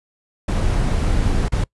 brown noise with dropouts, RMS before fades -18 dBFS, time 0.48-1.64 s, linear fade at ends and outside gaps 5 ms, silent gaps 1.484-1.52 s, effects noise-tail reverb RT60 0.1 s tail -24 dB re dry + resampled to 24000 Hz

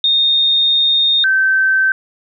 sine tone pair in turn, 3679 / 1546.8 Hz, A#7 / G6, -24 / -24 cents, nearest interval octave + minor third, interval 1500 cents, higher first, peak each -10 dBFS, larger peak neither, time 0.04-1.24 / 1.24-1.92 s, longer first, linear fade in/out 2 ms, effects none

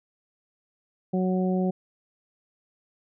harmonic tone, 185 Hz, F#3, in tune, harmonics 1 / 2 / 3 / 4, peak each -23 / -29 / -33 / -35 dBFS, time 1.13-1.71 s, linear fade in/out 10 ms, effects none

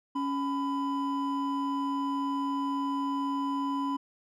triangle tone pair together, 278 / 1000.2 Hz, C#4 / B5, +5 / +22 cents, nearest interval octave + minor seventh, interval 2217 cents, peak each -28 / -30 dBFS, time 0.15-3.97 s, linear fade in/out 10 ms, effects none

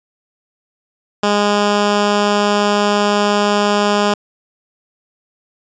10% pulse tone, 205.8 Hz, G#3, 16 cents flat, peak -4 dBFS, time 1.23-4.14 s, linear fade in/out 5 ms, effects resampled to 16000 Hz

